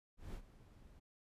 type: noise with ADSR envelope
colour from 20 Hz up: brown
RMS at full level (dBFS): -45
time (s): 0.17-1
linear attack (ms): 170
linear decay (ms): 72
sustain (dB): -15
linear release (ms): 14
effects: resampled to 32000 Hz